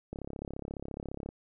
click train, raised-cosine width 2 ms, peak -25 dBFS, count 41, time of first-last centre 0.13-1.289 s, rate 34.5 Hz, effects none

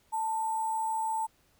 sine tone with sample-and-hold, 887 Hz, A5, 14 cents sharp, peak -28 dBFS, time 0.12-1.27 s, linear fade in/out 20 ms, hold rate 8820 Hz, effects pink hiss -67 dBFS RMS until 1.59 s

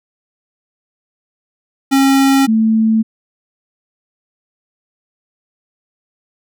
square / sine tone pair in turn, 271.6 / 221.3 Hz, C#4 / A3, -35 / +10 cents, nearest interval major third, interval 355 cents, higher first, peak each -9 dBFS, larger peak neither, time 1.91-2.47 / 2.47-3.03 s, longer neither, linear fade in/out 20 ms, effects none

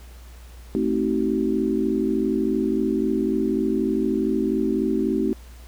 sine chord, A diminished seventh, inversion none, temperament just, 220 / 264 / 316.8 / 380.2 Hz, A3 / C4 / Eb4 / Gb4, 0 / +16 / +31 / +47 cents, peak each -25 dBFS, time 0.75-5.33 s, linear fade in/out 0 ms, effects added 60 Hz sine -40 dBFS peak until 5.67 s + pink hiss -51 dBFS RMS until 5.67 s

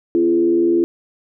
sine tone with frequency modulation, 340.8 Hz, F4, 42 cents flat, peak -12 dBFS, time 0.15-0.84 s, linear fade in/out 0 ms, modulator 79.6 Hz, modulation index 0.61, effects none

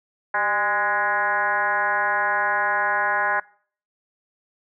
sine tone with frequency modulation, 1244.5 Hz, D#6, in tune, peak -19 dBFS, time 0.34-3.4 s, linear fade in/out 5 ms, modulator 213 Hz, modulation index 2.7, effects noise-tail reverb RT60 0.5 s tail -23 dB re dry

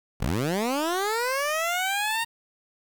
15% pulse linear sweep, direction up, 36.71 to 932.3 Hz, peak -18 dBFS, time 0.2-2.25 s, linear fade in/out 20 ms, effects 8-bit

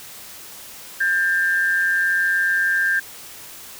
sine tone pair together, 1595.5 / 1776 Hz, G6 / A6, +30 / +16 cents, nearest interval major second, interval 186 cents, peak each -17 / -24 dBFS, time 1-3 s, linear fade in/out 10 ms, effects white hiss -39 dBFS RMS until 3.79 s

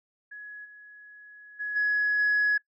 sine tone with level steps, 1682 Hz, G#6, 22 cents sharp, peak -39 / -46 / -29 / -21 / -19 dBFS, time 0.31-2.58 s, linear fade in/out 10 ms, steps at 0.64 / 1.59 / 1.75 / 2.18 s, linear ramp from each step 20 ms, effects noise-tail reverb RT60 0.1 s tail -23 dB re dry + tanh soft clip ceiling -18 dBFS

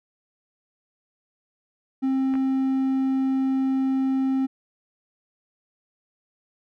triangle tone, 265.5 Hz, C4, 25 cents sharp, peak -18 dBFS, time 2.02-4.47 s, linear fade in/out 20 ms
clicks, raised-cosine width 0.5 ms, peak -24 dBFS, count 2, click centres 2.339 / 2.354 s
effects none

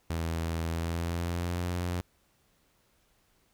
sawtooth tone with pitch glide, 82.41 to 88.32 Hz, E2 to F2, 0 to +20 cents, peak -26 dBFS, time 0.1-2.01 s, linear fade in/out 0 ms, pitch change +120 cents, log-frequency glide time 0.68-1.66 s, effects pink hiss -69 dBFS RMS until 3.53 s

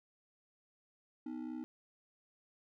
triangle ring-modulated tone, 280.7 Hz, C#4, 22 cents sharp, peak -35 dBFS, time 1.26-1.64 s, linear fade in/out 0 ms, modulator 31.9 Hz, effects none

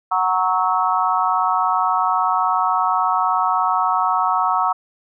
sine chord, F# dominant seventh, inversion none, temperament equal with one note detuned, 740 / 932.3 / 1108.7 / 1297.4 Hz, F#5 / A#5 / C#6 / E6, 0 / 0 / 0 / -28 cents, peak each -21 dBFS, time 0.11-4.73 s, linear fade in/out 10 ms, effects none

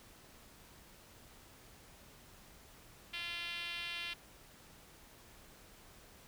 5% pulse tone with band-pass filter, 344.3 Hz, F4, 25 cents flat, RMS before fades -42 dBFS, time 3.13-4.14 s, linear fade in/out 10 ms, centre 2900 Hz, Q 2, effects pink hiss -59 dBFS RMS until 6.27 s

